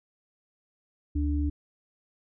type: tone pair together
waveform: sine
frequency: 73.35 / 293.2 Hz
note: D2 / D4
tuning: -2 / -3 cents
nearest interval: 2 octaves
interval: 2399 cents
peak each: -25 / -30 dBFS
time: 1.15-1.5 s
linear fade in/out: 10 ms
effects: none